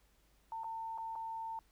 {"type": "tone with dropouts", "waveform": "sine", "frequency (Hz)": 900, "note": "A5", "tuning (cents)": 39, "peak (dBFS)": -39, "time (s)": [0.52, 1.59], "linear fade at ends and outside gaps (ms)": 1, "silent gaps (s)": [[0.635, 0.643], [0.977, 0.983], [1.154, 1.159]], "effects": ["added 50 Hz sine -70 dBFS peak until 1.71 s", "pink hiss -72 dBFS RMS until 1.71 s"]}